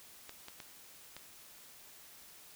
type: clicks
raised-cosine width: 0.2 ms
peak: -29 dBFS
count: 4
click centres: 0.294 / 0.484 / 0.602 / 1.166 s
effects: white hiss -56 dBFS RMS until 2.55 s